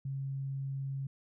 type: tone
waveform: sine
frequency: 136.2 Hz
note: C#3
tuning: 30 cents flat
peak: -34 dBFS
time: 0.05-1.07 s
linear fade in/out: 5 ms
effects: none